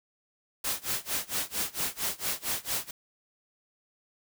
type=noise with tremolo; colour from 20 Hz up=white; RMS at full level=-29 dBFS; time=0.64-2.91 s; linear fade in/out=5 ms; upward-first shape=sine; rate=4.4 Hz; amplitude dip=95%; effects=none